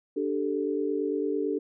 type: chord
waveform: sine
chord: D suspended fourth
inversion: none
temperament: just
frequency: 293.7 / 391.6 / 440.5 Hz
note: D4 / G4 / A4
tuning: 0 / -2 / +2 cents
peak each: -30 dBFS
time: 0.16-1.59 s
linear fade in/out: 10 ms
effects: none